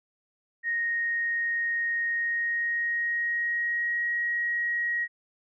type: tone with pitch glide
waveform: sine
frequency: 1864.7 to 1895.1 Hz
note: A#6 to A#6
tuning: 0 to +28 cents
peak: -25 dBFS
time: 0.63-5.08 s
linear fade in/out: 50 ms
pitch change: +28 cents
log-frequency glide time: 2.11-4.07 s
effects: none